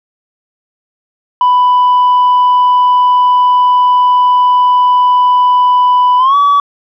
sine tone with pitch glide, 993 to 1140.7 Hz, B5 to C#6, +9 to +49 cents, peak -3 dBFS, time 1.41-6.6 s, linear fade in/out 2 ms, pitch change +240 cents, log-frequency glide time 6.18-6.36 s, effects tanh soft clip ceiling -4 dBFS

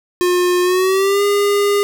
square tone with pitch glide, 357.8 to 406.3 Hz, F4 to G#4, +42 to -38 cents, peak -13 dBFS, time 0.21-1.83 s, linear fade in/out 0 ms, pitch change +220 cents, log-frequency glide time 0.62-1.23 s, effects none

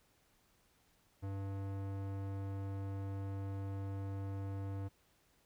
square tone with low-pass filter, 98 Hz, G2, in tune, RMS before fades -41 dBFS, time 1.22-4.89 s, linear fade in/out 20 ms, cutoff 1200 Hz, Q 0.52, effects pink hiss -72 dBFS RMS until 5.45 s

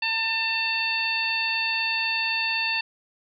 harmonic tone with a mistuned harmonic, 896 Hz, A5, 31 cents sharp, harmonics 1 / 2 / 3 / 4 / 5, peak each -33 / -31 / -25 / -35 / -30 dBFS, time 0.02-2.81 s, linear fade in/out 5 ms, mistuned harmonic 1, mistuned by +16 cents, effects none

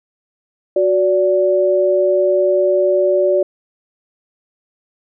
sine tone pair together, 368.7 / 579.1 Hz, F#4 / D5, -6 / -24 cents, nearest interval minor sixth, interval 782 cents, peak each -15 / -13 dBFS, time 0.76-3.43 s, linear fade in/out 5 ms, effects none

